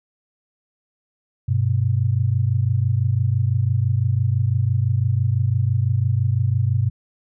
sine tone pair together, 98.94 / 124.9 Hz, G2 / B2, +17 / +20 cents, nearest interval major third, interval 403 cents, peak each -19 dBFS, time 1.48-6.9 s, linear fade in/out 10 ms, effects none

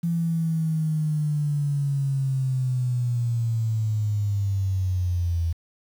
sine linear sweep, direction down, 170 to 82.41 Hz, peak -21 dBFS, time 0.03-5.53 s, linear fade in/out 10 ms, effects 8-bit

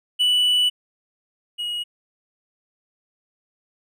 triangle tone pair in turn, 2963 / 2897 Hz, F#7 / F#7, +2 / -37 cents, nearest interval unison, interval 39 cents, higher first, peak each -14 / -23 dBFS, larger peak first, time 0.19-0.7 / 1.58-1.84 s, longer first, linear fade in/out 20 ms, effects none

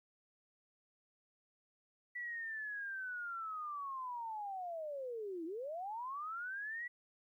sine linear two-way sweep, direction down then up, 1965 to 314 to 1965 Hz, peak -40 dBFS, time 2.15-6.88 s, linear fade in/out 10 ms, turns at 5.45 s, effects 13-bit

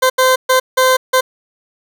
20% pulse tone bursts at uneven times, 516 Hz, C5, 24 cents flat, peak -4 dBFS, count 5, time 0.02-0.1 / 0.18-0.36 / 0.49-0.6 / 0.77-0.97 / 1.13-1.21 s, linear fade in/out 10 ms, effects none

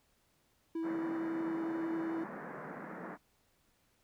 triangle tone with vibrato, 327.8 Hz, E4, 10 cents flat, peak -32 dBFS, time 0.75-2.24 s, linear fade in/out 5 ms, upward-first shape sine, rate 11 Hz, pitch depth 10 cents each way
pink band-pass noise, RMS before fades -45 dBFS, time 0.82-3.18 s, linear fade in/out 50 ms, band 160 to 1900 Hz, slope 48 dB/octave
effects pink hiss -73 dBFS RMS until 4.03 s

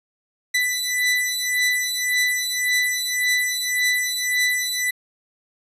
sawtooth beating tone pair, 1987 / 1988.8 Hz, B6 / B6, +10 / +12 cents, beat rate 1.8 Hz, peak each -19 / -19 dBFS, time 0.54-4.91 s, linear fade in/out 10 ms, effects resampled to 32000 Hz

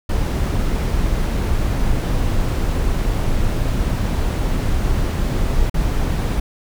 brown noise with dropouts, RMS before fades -18 dBFS, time 0.09-6.4 s, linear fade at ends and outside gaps 5 ms, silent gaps 5.698-5.741 s, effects none

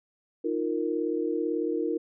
sine chord, Eb suspended second, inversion none, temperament equal with one note detuned, 311.1 / 349.2 / 463.7 Hz, Eb4 / F4 / Bb4, 0 / 0 / -9 cents, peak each -30 dBFS, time 0.44-1.98 s, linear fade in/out 10 ms, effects none

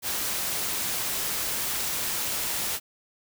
white noise, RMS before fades -29 dBFS, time 0.02-2.8 s, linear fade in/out 50 ms, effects none

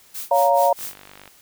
blue noise with tremolo, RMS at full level -30 dBFS, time 0.14-0.95 s, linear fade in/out 10 ms, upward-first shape sine, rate 4.6 Hz, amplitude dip 95%
sine chord, Bb minor, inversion first, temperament equal with one note detuned, 561.1 / 698.5 / 932.3 Hz, Db5 / F5 / Bb5, +21 / 0 / 0 cents, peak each -18 dBFS, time 0.31-0.73 s, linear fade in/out 5 ms
click train, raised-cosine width 0.3 ms, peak -25 dBFS, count 25, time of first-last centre 0.79-1.277 s, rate 49.3 Hz
effects white hiss -52 dBFS RMS until 1.41 s

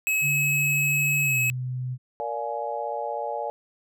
square tone, 2569 Hz, E7, 45 cents flat, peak -22 dBFS, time 0.07-1.5 s, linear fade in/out 0 ms
sine tone with pitch glide, 144 to 126.82 Hz, D3 to B2, -34 to +46 cents, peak -27 dBFS, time 0.21-1.98 s, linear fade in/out 50 ms, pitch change -220 cents, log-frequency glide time 1.23-1.4 s
sine chord, Bb dominant seventh, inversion none, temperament just, 466.2 / 582.7 / 699.2 / 839.1 Hz, Bb4 / D5 / F5 / Ab5, 0 / -14 / +2 / +18 cents, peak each -34 / -32 / -34 / -31 dBFS, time 2.2-3.5 s, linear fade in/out 0 ms
effects none

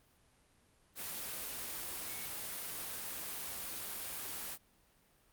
sine tone in noise, 2217 Hz, C#7, in tune, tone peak -51 dBFS, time 2.06-2.29 s, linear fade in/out 50 ms, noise white, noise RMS -42 dBFS, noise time 0.95-4.58 s, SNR -12 dB, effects pink hiss -69 dBFS RMS until 5.32 s + Opus 32 kbps

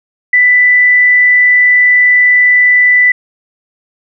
sine tone with frequency modulation, 1985 Hz, B6, 8 cents sharp, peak -4 dBFS, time 0.33-3.12 s, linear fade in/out 5 ms, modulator 39.7 Hz, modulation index 0.24, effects none

